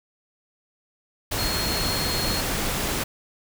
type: tone in noise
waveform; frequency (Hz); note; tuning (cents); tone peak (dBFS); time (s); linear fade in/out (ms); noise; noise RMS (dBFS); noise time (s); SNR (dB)
sine; 4279; C8; +38; -28; 1.38-2.41; 10; pink; -26; 1.31-3.04; -5
effects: none